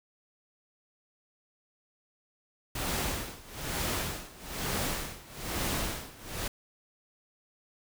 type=noise with tremolo; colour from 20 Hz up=pink; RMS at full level=-31 dBFS; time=2.75-6.48 s; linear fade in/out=5 ms; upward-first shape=sine; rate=1.1 Hz; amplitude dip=90%; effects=none